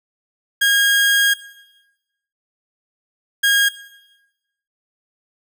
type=tone bursts at uneven times; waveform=30% pulse; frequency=1630 Hz; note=G#6; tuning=33 cents flat; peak=-10 dBFS; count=2; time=0.61-1.34 / 3.43-3.69 s; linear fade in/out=10 ms; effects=noise-tail reverb RT60 1.0 s tail -17 dB re dry